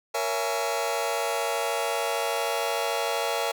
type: chord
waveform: sawtooth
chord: A# half-diminished seventh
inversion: none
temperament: just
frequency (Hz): 466.2 / 559.4 / 671.3 / 839.1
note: A#4 / C#5 / E5 / G#5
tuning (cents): 0 / +16 / +31 / +18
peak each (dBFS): -27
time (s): 0.14-3.52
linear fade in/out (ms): 10
effects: none